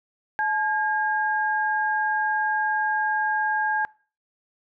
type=tone pair together; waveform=sine; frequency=858.2 / 1621 Hz; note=A5 / G#6; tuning=-43 / -42 cents; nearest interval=major seventh; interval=1101 cents; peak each=-24 dBFS; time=0.39-3.85 s; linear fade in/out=0 ms; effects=noise-tail reverb RT60 0.4 s tail -24 dB re dry